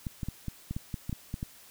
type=clicks; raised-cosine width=5 ms; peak=-21 dBFS; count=11; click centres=0.068 / 0.232 / 0.286 / 0.483 / 0.71 / 0.765 / 0.942 / 1.095 / 1.128 / 1.341 / 1.429 s; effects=white hiss -54 dBFS RMS until 1.7 s